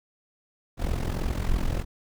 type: noise with amplitude modulation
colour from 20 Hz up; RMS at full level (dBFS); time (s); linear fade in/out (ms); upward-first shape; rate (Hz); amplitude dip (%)
brown; -23; 0.77-1.85; 50; sine; 43.1; 75
effects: none